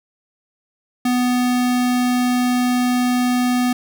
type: tone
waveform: square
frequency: 248 Hz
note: B3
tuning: 7 cents sharp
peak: -16 dBFS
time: 1.05-3.73 s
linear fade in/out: 5 ms
effects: none